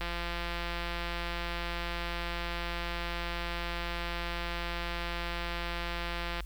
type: click train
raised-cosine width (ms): 0.3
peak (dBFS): -20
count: 1101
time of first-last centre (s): 0.01-6.405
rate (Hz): 172
effects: added 50 Hz sine -37 dBFS peak until 6.45 s + white hiss -60 dBFS RMS until 6.45 s